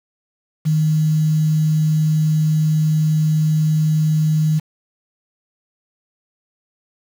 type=tone with quantisation; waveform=sine; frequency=155.3 Hz; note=D#3; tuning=3 cents flat; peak=-13 dBFS; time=0.65-4.6 s; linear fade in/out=20 ms; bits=6; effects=none